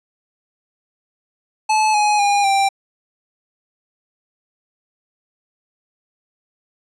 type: tone with pitch steps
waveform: square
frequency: 864 / 837.5 / 811.7 / 786.8 Hz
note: A5 / G#5 / G#5 / G5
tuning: -32 / +14 / -40 / +6 cents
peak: -14 dBFS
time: 1.69-2.69 s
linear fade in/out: 10 ms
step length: 250 ms
effects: resampled to 22050 Hz